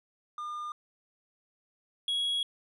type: tone pair in turn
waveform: triangle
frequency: 1208 / 3325 Hz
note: D6 / G#7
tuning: +48 / +1 cents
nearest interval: octave + tritone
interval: 1753 cents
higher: second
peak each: -33 / -26 dBFS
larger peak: second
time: 0.38-0.72 / 2.08-2.43 s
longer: second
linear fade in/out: 2 ms
effects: resampled to 24000 Hz